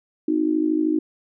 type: tone with amplitude modulation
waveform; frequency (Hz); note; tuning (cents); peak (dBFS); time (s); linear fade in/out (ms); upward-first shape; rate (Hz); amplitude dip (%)
sine; 311.1; D#4; 0; -14; 0.28-0.99; 5; sine; 53; 85
effects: none